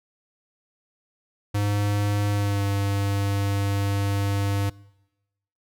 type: tone with pitch glide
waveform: square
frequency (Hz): 102.5 to 99.99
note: G#2 to G2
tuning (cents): -22 to +35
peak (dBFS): -22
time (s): 1.54-4.7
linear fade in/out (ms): 10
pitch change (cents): -43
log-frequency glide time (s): 2.31-2.63
effects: noise-tail reverb RT60 1.0 s tail -24 dB re dry